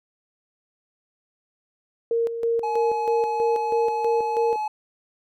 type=tone with tremolo; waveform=sine; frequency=463.1 Hz; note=A#4; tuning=11 cents flat; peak=-19 dBFS; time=2.11-4.56 s; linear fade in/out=2 ms; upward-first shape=square; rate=3.1 Hz; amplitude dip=60%
type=tone with pitch glide; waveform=triangle; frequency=848 to 853.4 Hz; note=G#5 to G#5; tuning=+36 to +47 cents; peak=-22 dBFS; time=2.63-4.68 s; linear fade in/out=5 ms; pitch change=+11 cents; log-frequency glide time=3.02-4.51 s
effects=none